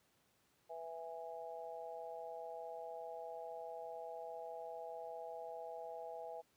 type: harmonic tone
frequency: 164.81 Hz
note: E3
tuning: in tune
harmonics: 3 / 4 / 5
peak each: -50 / -48 / -50 dBFS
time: 0.69-6.42 s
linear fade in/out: 20 ms
effects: pink hiss -75 dBFS RMS until 6.56 s + high-pass 100 Hz 12 dB/octave